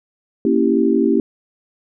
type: chord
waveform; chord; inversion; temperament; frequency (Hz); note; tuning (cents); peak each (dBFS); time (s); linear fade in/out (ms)
sine; A# diminished seventh; none; equal; 233.1 / 277.2 / 329.6 / 392; A#3 / C#4 / E4 / G4; 0 / 0 / 0 / 0; -18; 0.45-1.2; 2
effects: none